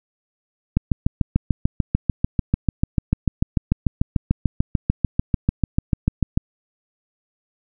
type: click train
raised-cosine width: 5 ms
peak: -4 dBFS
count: 39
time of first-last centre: 0.77-6.375 s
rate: 6.78 Hz
effects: none